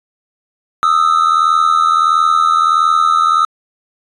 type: tone pair together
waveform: triangle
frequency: 1237 / 1318.5 Hz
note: D#6 / E6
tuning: -10 / 0 cents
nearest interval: minor second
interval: 110 cents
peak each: -10 dBFS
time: 0.83-3.45 s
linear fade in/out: 0 ms
effects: resampled to 24000 Hz